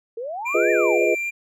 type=exponential two-way sweep; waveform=sine; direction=up then down; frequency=440 to 1865 to 469.8 Hz; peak=-27 dBFS; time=0.17-1.07 s; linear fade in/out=5 ms; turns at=0.71 s
type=tone with vibrato; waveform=triangle; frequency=2372 Hz; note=D7; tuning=17 cents sharp; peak=-22 dBFS; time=0.45-1.31 s; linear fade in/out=20 ms; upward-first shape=triangle; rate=3.9 Hz; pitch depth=12 cents each way
type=chord; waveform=sine; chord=F half-diminished seventh; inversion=none; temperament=equal with one note detuned; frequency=349.2 / 415.3 / 493.9 / 627.7 Hz; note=F4 / Ab4 / Cb5 / Eb5; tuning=0 / 0 / 0 / +15 cents; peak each=-22 dBFS; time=0.54-1.15 s; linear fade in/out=10 ms
effects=none